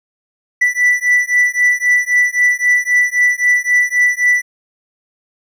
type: beating tone pair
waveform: triangle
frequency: 1970 / 1973.8 Hz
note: B6 / B6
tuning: -5 / -2 cents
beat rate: 3.8 Hz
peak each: -12 dBFS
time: 0.61-4.42 s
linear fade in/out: 10 ms
effects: none